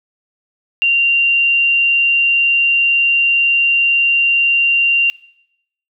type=tone; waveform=sine; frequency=2771 Hz; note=F7; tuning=14 cents flat; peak=-10 dBFS; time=0.82-5.1 s; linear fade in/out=0 ms; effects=noise-tail reverb RT60 0.8 s tail -22 dB re dry